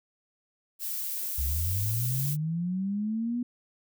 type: noise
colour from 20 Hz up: violet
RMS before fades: -33 dBFS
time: 0.79-2.37 s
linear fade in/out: 50 ms
type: linear sweep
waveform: sine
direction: up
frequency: 61.74 to 246.5 Hz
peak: -27 dBFS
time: 1.38-3.43 s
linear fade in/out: 5 ms
effects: none